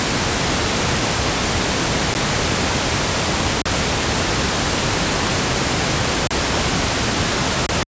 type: noise with dropouts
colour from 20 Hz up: pink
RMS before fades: -18 dBFS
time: 0-7.83 s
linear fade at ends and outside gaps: 0 ms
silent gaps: 2.14-2.15 / 3.617-3.655 / 6.272-6.306 / 7.664-7.69 s
effects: high-pass 60 Hz 12 dB/octave + resampled to 16000 Hz